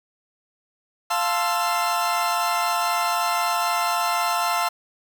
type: chord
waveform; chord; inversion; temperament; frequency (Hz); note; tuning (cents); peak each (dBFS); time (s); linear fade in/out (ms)
40% pulse; F major seventh; none; equal with one note detuned; 698.5 / 880 / 1046.5 / 1333.1; F5 / A5 / C6 / E6; 0 / 0 / 0 / +19; -25 / -26 / -26 / -25; 1.1-4.69; 10
effects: none